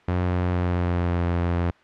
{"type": "tone with pitch glide", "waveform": "sawtooth", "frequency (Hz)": [89.7, 86.59], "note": ["F2", "F2"], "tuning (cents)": [47, -14], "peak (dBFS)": -17, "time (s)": [0.08, 1.71], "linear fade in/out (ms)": 5, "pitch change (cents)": -61, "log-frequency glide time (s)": [0.44, 1.23], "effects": ["white hiss -54 dBFS RMS until 1.83 s", "low-pass 2000 Hz 12 dB/octave"]}